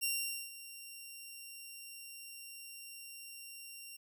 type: tone with ADSR envelope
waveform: 10% pulse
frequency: 2763 Hz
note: F7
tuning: 19 cents flat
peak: -23 dBFS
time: 0.01-3.97 s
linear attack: 27 ms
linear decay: 460 ms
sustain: -16 dB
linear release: 11 ms
effects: none